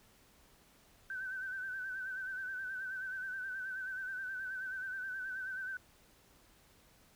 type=tone with vibrato; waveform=sine; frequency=1532 Hz; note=G6; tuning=40 cents flat; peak=-38 dBFS; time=1.1-5.77 s; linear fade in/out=2 ms; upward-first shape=sine; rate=9.4 Hz; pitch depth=51 cents each way; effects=pink hiss -65 dBFS RMS until 7.15 s